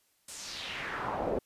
brown noise with band-pass filter sweep, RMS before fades -36 dBFS, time 0.28-1.39 s, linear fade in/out 5 ms, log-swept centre 8900 to 440 Hz, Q 2.4, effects white hiss -71 dBFS RMS until 1.45 s + resampled to 32000 Hz

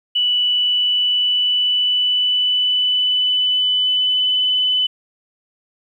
sine tone with pitch glide, 2960 to 3007 Hz, F#7 to F#7, 0 to +27 cents, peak -14 dBFS, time 0.15-4.87 s, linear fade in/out 10 ms, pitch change +27 cents, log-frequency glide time 0.31-4.33 s, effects 9-bit

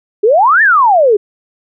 sine exponential two-way sweep, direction up then down, 392 to 1838 to 392 Hz, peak -5 dBFS, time 0.23-1.17 s, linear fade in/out 10 ms, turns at 0.62 s, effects none

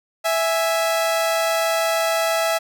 sawtooth tone pair together, 659.3 / 830.7 Hz, E5 / G#5, 0 / 0 cents, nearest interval major third, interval 400 cents, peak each -15 / -22 dBFS, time 0.24-2.59 s, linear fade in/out 20 ms, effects none

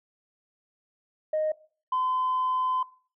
sine tone pair in turn, 620 / 1022.3 Hz, D#5 / C6, -6 / -41 cents, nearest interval major sixth, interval 865 cents, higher second, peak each -22 dBFS, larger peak neither, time 1.33-1.52 / 1.92-2.83 s, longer second, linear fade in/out 5 ms, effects noise-tail reverb RT60 0.4 s tail -20 dB re dry + tanh soft clip ceiling -20 dBFS

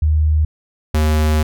sine / square tone pair in turn, 77 / 77 Hz, D#2 / D#2, -17 / -17 cents, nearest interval unison, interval 0 cents, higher neither, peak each -11 / -13 dBFS, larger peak first, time 0.02-0.45 / 0.94-1.43 s, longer second, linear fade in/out 5 ms, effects none

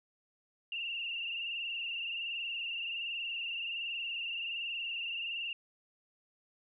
sine tone with frequency modulation, 2762 Hz, F7, 20 cents flat, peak -35 dBFS, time 0.72-5.53 s, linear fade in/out 2 ms, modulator 21.3 Hz, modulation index 4.4, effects none

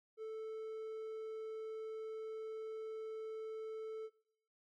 triangle tone, 439.7 Hz, A4, 1 cent flat, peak -40 dBFS, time 0.17-4.1 s, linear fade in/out 50 ms, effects noise-tail reverb RT60 0.6 s tail -20 dB re dry + AAC 64 kbps

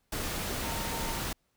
sine tone in noise, 915 Hz, A#5, 32 cents flat, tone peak -40 dBFS, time 0.63-1.19 s, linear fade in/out 5 ms, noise pink, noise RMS -34 dBFS, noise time 0.12-1.33 s, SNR -9 dB, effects pink hiss -75 dBFS RMS until 1.56 s

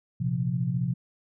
sine chord, Bb suspended second, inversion none, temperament equal, 116.54 / 130.81 / 174.61 Hz, Bb2 / C3 / F3, 0 / 0 / 0 cents, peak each -32 / -27 / -29 dBFS, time 0.2-0.94 s, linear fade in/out 10 ms, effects none

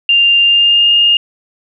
sine tone with pitch glide, 2794 to 2831 Hz, F7 to F7, 0 to +23 cents, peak -6 dBFS, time 0.09-1.17 s, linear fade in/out 2 ms, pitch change +23 cents, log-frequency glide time 0.42-0.92 s, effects none

